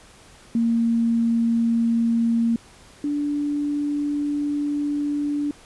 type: tone pair in turn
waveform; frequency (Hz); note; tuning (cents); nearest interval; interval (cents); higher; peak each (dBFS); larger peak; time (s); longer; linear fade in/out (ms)
sine; 231.1 / 291.2; A#3 / D4; -15 / -15; major third; 400; second; -17 / -21; first; 0.55-2.56 / 3.04-5.51; second; 2
effects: pink hiss -49 dBFS RMS until 5.65 s + resampled to 24000 Hz